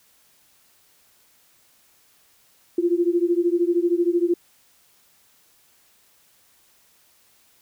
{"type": "beating tone pair", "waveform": "sine", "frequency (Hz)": [341.3, 354.3], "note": ["F4", "F4"], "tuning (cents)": [-40, 25], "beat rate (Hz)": 13, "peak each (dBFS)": [-20, -21], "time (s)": [2.78, 4.34], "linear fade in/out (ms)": 5, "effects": ["white hiss -59 dBFS RMS until 7.61 s"]}